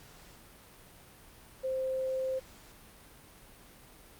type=tone; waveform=sine; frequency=523.3 Hz; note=C5; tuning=in tune; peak=-30 dBFS; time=1.63-2.4 s; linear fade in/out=20 ms; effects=pink hiss -55 dBFS RMS until 4.19 s + Opus 48 kbps